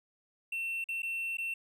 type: tone with dropouts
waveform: triangle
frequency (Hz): 2700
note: E7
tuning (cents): +41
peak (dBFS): -31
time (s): 0.52-1.54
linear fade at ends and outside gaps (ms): 5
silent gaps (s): 0.842-0.887 / 1.021-1.03 / 1.371-1.383
effects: none